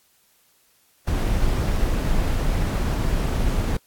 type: noise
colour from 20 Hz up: brown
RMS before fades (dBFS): -21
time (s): 1.07-3.77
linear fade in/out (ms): 5
effects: white hiss -61 dBFS RMS until 3.86 s + AAC 64 kbps